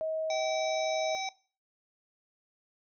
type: tone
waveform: sine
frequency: 635 Hz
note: D#5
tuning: 35 cents sharp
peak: -30 dBFS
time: 0.01-1.15 s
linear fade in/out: 0 ms
type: harmonic tone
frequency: 767 Hz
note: G5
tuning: 38 cents flat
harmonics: 1 / 3 / 5 / 7 / 8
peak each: -34 / -39 / -41 / -42 / -43 dBFS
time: 0.3-1.29 s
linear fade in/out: 2 ms
effects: noise-tail reverb RT60 0.4 s tail -21 dB re dry